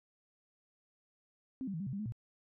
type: tone with pitch steps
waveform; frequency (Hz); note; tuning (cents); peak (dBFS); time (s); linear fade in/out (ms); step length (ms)
sine; 262.7 / 196.1 / 160.3 / 198 / 131 / 198.7 / 213.6 / 116.8; C4 / G3 / E3 / G3 / C3 / G3 / G#3 / A#2; +7 / +1 / -48 / +18 / +2 / +24 / +49 / +4; -36; 1.61-2.122; 0; 64
effects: none